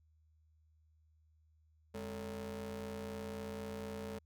30% pulse ring-modulated tone, 119 Hz, A#2, 36 cents sharp, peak -36 dBFS, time 1.94-4.19 s, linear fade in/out 10 ms, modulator 325 Hz, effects added 78 Hz sine -67 dBFS peak until 4.25 s

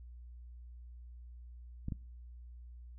clicks, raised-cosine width 5 ms, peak -25 dBFS, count 2, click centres 1.884 / 1.922 s, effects noise-tail reverb RT60 0.5 s tail -24 dB re dry + added 60 Hz sine -48 dBFS peak until 2.98 s

